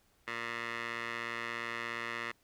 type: tone with band-pass filter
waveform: 15% pulse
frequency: 117 Hz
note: A#2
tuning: 7 cents sharp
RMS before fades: -39 dBFS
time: 0.27-2.32 s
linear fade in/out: 10 ms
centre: 1900 Hz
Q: 2.1
effects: pink hiss -70 dBFS RMS until 2.43 s